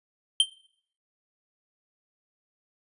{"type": "tone with exponential decay", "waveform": "square", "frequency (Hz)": 3136, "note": "G7", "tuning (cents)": 0, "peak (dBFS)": -13, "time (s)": [0.4, 0.48], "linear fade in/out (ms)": 2, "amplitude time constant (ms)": 16, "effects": ["noise-tail reverb RT60 0.6 s tail -20 dB re dry", "resampled to 24000 Hz"]}